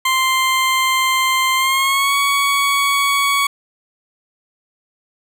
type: tone with pitch glide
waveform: 20% pulse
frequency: 1046.5 to 1121.6 Hz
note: C6 to C#6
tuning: 0 to +20 cents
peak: -9 dBFS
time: 0.05-3.47 s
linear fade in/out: 5 ms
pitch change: +120 cents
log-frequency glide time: 1.55-2.16 s
effects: none